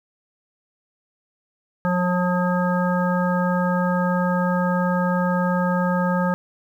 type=harmonic tone with a mistuned harmonic; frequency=179.7 Hz; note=F3; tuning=50 cents sharp; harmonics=1 / 3 / 5 / 7 / 9; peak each=-20 / -25 / -27 / -28 / -30 dBFS; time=1.85-6.34 s; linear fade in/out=0 ms; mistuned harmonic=5; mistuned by=-15 cents; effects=9-bit